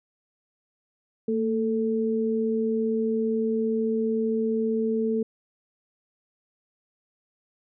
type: tone pair together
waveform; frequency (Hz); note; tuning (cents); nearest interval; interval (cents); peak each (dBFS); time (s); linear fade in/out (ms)
sine; 226 / 441.1; A3 / A4; +47 / +4; octave; 1157; -25; 1.28-5.23; 5
effects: none